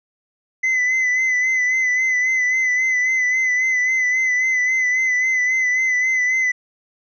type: tone with vibrato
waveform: triangle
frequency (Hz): 2024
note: B6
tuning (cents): +42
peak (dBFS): -14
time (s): 0.63-6.52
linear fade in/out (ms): 10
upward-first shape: sine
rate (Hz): 3.7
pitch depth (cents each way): 37
effects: resampled to 16000 Hz